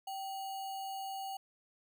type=tone with sample-and-hold; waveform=sine; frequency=776 Hz; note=G5; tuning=18 cents flat; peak=-38 dBFS; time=0.07-1.37 s; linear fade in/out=5 ms; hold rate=3675 Hz; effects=none